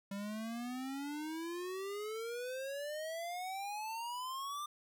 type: exponential sweep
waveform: square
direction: up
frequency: 196.1 to 1200 Hz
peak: -40 dBFS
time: 0.11-4.66 s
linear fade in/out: 5 ms
effects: none